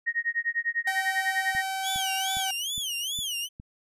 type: tone with tremolo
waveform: sine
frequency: 1868 Hz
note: A#6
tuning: 3 cents sharp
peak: -22 dBFS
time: 0.06-1.63 s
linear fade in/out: 20 ms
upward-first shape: sine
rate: 10 Hz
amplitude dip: 100%
type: tone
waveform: sawtooth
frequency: 768 Hz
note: G5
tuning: 36 cents flat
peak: -25 dBFS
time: 0.87-2.51 s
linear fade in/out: 5 ms
type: click train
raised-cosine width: 5 ms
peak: -30 dBFS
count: 6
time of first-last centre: 1.55-3.599 s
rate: 2.44 Hz
type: tone with vibrato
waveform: sawtooth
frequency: 3115 Hz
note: G7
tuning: 12 cents flat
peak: -26 dBFS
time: 1.82-3.49 s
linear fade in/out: 50 ms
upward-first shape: sine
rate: 2.4 Hz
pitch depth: 200 cents each way
effects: resampled to 32000 Hz